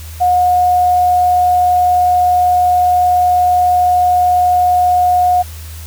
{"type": "tone with quantisation", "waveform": "sine", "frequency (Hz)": 722, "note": "F#5", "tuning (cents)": -43, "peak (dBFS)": -8, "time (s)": [0.2, 5.43], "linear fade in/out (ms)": 20, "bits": 6, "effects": ["added 80 Hz sine -27 dBFS peak until 5.86 s", "white hiss -36 dBFS RMS until 5.86 s"]}